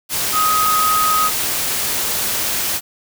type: tone in noise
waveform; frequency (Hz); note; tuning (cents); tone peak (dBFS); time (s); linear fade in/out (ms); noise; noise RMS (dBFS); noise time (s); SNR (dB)
sine; 1258; D#6; +19; -14; 0.32-1.31; 50; white; -20; 0.09-2.81; +3
effects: none